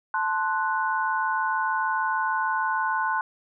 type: chord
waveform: sine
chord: F# diminished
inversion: first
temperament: equal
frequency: 880 / 1046.5 / 1480 Hz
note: A5 / C6 / F#6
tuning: 0 / 0 / 0 cents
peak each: -27 dBFS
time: 0.14-3.21 s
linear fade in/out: 2 ms
effects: none